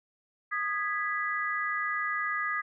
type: chord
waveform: sine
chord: G# minor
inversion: second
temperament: equal with one note detuned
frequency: 1235.2 / 1661.2 / 1975.5 Hz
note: D#6 / G#6 / B6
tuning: -13 / 0 / 0 cents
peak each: -32 / -33 / -33 dBFS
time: 0.51-2.62 s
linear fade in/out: 20 ms
effects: none